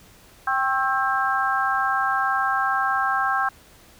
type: tone cluster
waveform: sine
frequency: 784 / 1081 / 1319 / 1597 Hz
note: G5 / C#6 / E6 / G6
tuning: 0 / -44 / +1 / +32 cents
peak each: -25 dBFS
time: 0.47-3.49 s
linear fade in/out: 5 ms
effects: pink hiss -51 dBFS RMS until 3.99 s